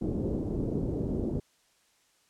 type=low-pass noise; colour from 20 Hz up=white; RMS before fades=-31 dBFS; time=0.01-1.4 s; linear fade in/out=10 ms; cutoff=390 Hz; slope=24 dB/octave; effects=white hiss -67 dBFS RMS until 2.29 s + low-pass 9000 Hz 12 dB/octave